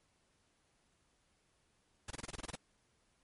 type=noise bursts; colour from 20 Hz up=pink; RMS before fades=-43 dBFS; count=10; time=2.08-2.556 s; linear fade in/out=5 ms; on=26 ms; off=24 ms; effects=pink hiss -75 dBFS RMS until 3.23 s + MP3 48 kbps